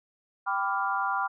sine chord, G dominant seventh, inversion none, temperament equal with one note detuned, 784 / 994.6 / 1174.7 / 1396.9 Hz, G5 / B5 / D6 / F6, 0 / +12 / 0 / 0 cents, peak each -31 dBFS, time 0.46-1.28 s, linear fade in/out 20 ms, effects none

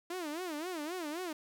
sawtooth tone with vibrato, 330 Hz, E4, 2 cents sharp, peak -33 dBFS, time 0.1-1.33 s, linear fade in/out 5 ms, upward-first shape sine, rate 3.8 Hz, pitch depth 210 cents each way, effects none

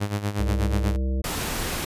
sawtooth tone with tremolo, 102.7 Hz, G#2, 19 cents flat, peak -18 dBFS, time 0-0.97 s, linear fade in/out 20 ms, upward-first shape sine, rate 8.3 Hz, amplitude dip 75%
harmonic tone, 65.5 Hz, C2, 2 cents sharp, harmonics 1 / 3 / 5 / 7 / 9, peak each -22 / -32 / -36 / -39 / -41 dBFS, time 0.39-1.22 s, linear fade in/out 10 ms
pink noise, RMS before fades -28 dBFS, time 1.24-1.85 s, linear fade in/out 5 ms
effects resampled to 32000 Hz

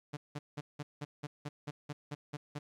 sawtooth tone bursts, 146.83 Hz, D3, in tune, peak -34 dBFS, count 12, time 0.13-2.59 s, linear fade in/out 10 ms, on 40 ms, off 180 ms, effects low-pass 7000 Hz 12 dB/octave + 12-bit

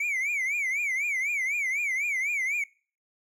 triangle tone with vibrato, 2217 Hz, C#7, in tune, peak -24 dBFS, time 0-2.64 s, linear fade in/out 5 ms, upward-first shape triangle, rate 4 Hz, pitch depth 190 cents each way, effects noise-tail reverb RT60 0.4 s tail -23 dB re dry

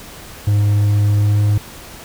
triangle tone with pitch glide, 103.2 to 103.92 Hz, G#2 to G#2, -10 to +2 cents, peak -9 dBFS, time 0.47-1.58 s, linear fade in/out 5 ms, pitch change +12 cents, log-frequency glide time 1.12-1.34 s, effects pink hiss -36 dBFS RMS until 2.04 s

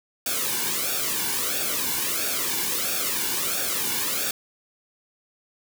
white noise with flanger, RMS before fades -26 dBFS, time 0.26-4.31 s, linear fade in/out 2 ms, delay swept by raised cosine 0.98 to 1.59 ms, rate 1.5 Hz, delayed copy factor -0.75, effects none

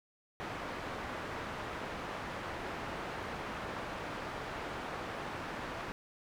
white low-pass noise, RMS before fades -41 dBFS, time 0.4-5.92 s, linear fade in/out 0 ms, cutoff 1400 Hz, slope 12 dB/octave, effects none

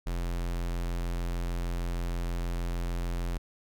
square tone, 43.23 Hz, F1, 17 cents flat, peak -30 dBFS, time 0.06-3.38 s, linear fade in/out 10 ms, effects none

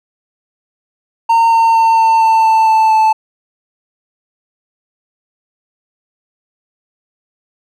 triangle tone with pitch steps, 916 / 910.2 / 904.4 / 898.7 / 893 / 887.4 / 881.7 / 876.2 Hz, A#5 / A#5 / A5 / A5 / A5 / A5 / A5 / A5, -31 / -42 / +47 / +36 / +25 / +14 / +3 / -7 cents, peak -5 dBFS, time 1.29-3.13 s, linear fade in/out 10 ms, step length 230 ms, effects none

